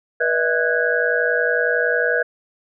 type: tone cluster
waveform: sine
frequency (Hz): 484.1 / 599 / 650 / 1484 / 1645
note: B4 / D5 / E5 / F#6 / G#6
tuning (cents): -35 / +34 / -24 / +5 / -17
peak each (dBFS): -21 / -27 / -25 / -22 / -21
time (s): 0.2-2.23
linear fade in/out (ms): 10
effects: none